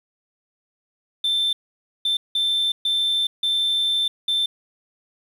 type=tone bursts at uneven times; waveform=sine; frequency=3554 Hz; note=A7; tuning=17 cents sharp; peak=-16 dBFS; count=6; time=1.24-1.53 / 2.05-2.17 / 2.35-2.72 / 2.85-3.27 / 3.43-4.08 / 4.28-4.46 s; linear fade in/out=5 ms; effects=tanh soft clip ceiling -17 dBFS + 8-bit